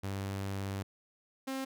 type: tone pair in turn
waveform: sawtooth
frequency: 98 / 266.4 Hz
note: G2 / C4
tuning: 0 / +31 cents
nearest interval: octave + perfect fourth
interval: 1731 cents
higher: second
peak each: -31 / -31 dBFS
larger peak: neither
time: 0.03-0.83 / 1.47-1.65 s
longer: first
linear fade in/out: 10 ms
effects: none